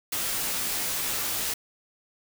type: noise with comb filter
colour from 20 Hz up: white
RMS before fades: -29 dBFS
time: 0.12-1.54 s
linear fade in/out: 5 ms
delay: 15 ms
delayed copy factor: -0.6
effects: none